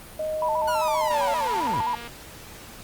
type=tone with pitch glide; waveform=sine; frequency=622.3 to 564.1 Hz; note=D#5 to C#5; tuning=0 to +30 cents; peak=-25 dBFS; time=0.19-1.34 s; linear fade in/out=5 ms; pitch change=-170 cents; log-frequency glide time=1.06-1.21 s
type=tone with vibrato; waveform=sine; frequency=932.3 Hz; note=A#5; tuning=in tune; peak=-23 dBFS; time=0.42-1.95 s; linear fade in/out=2 ms; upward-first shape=square; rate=7.6 Hz; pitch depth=80 cents each way
type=linear sweep; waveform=sawtooth; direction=down; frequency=1480 to 69.1 Hz; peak=-26 dBFS; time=0.67-1.82 s; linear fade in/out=10 ms
type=click train; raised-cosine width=0.3 ms; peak=-23 dBFS; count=229; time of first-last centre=1.11-2.076 s; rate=236 Hz
effects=pink hiss -43 dBFS RMS until 2.83 s + Opus 32 kbps